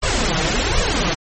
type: noise with flanger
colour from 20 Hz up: pink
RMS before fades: -18 dBFS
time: 0.02-1.15 s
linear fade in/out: 20 ms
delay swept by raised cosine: 1.7 to 6.4 ms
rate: 1.3 Hz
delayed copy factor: +0.8
effects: MP3 32 kbps